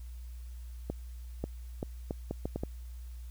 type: accelerating click train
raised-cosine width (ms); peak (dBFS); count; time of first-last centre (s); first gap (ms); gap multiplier
2; -20; 8; 0.9-2.635; 540; 0.72
effects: added 60 Hz sine -41 dBFS peak until 3.3 s + white hiss -63 dBFS RMS until 3.3 s